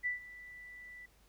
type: tone with ADSR envelope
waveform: sine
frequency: 1975.5 Hz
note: B6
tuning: in tune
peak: -30 dBFS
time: 0.03-1.06 s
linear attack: 31 ms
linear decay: 130 ms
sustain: -18 dB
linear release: 7 ms
effects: added 50 Hz sine -65 dBFS peak until 1.28 s + pink hiss -68 dBFS RMS until 1.28 s